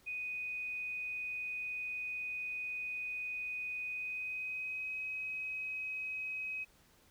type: tone with pitch glide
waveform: sine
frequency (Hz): 2489 to 2535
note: D#7 to D#7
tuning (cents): 0 to +32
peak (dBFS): -37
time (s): 0.06-6.65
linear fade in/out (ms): 20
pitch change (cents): +32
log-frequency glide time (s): 3.85-4.97
effects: pink hiss -66 dBFS RMS until 7.1 s